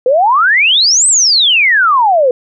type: exponential two-way sweep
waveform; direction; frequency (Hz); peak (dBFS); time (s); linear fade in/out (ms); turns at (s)
sine; up then down; 481 to 8372 to 481; -6; 0.06-2.31; 2; 1.07
effects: none